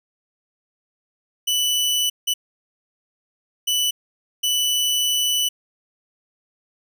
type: tone bursts at uneven times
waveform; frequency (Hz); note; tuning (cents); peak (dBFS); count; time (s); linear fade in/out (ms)
sawtooth; 2976; F#7; +9; -15; 4; 1.47-2.1 / 2.27-2.34 / 3.67-3.91 / 4.43-5.49; 10
effects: none